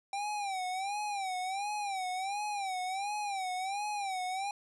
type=tone with vibrato; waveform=square; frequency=784 Hz; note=G5; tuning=in tune; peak=-34 dBFS; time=0.13-4.51 s; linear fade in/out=2 ms; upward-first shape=sine; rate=1.4 Hz; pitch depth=120 cents each way; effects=resampled to 24000 Hz + 12-bit